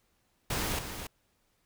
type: noise with echo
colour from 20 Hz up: pink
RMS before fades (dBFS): -32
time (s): 0.5-0.79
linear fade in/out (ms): 5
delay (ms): 280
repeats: 1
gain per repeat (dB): -8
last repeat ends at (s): 1.07
effects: pink hiss -73 dBFS RMS until 1.65 s